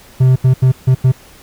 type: tone bursts at uneven times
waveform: triangle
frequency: 129.2 Hz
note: C3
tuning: 21 cents flat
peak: -4 dBFS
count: 5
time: 0.2-0.36 / 0.44-0.54 / 0.62-0.72 / 0.87-0.95 / 1.04-1.12 s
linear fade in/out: 10 ms
effects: pink hiss -42 dBFS RMS until 1.42 s